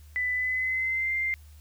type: tone with pitch glide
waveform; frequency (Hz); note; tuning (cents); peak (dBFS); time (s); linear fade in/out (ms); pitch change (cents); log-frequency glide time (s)
sine; 1995 to 2095; B6 to C7; +17 to +2; -25; 0.16-1.34; 0; +85; 0.34-1.14
effects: added 75 Hz sine -47 dBFS peak until 1.6 s + white hiss -61 dBFS RMS until 1.6 s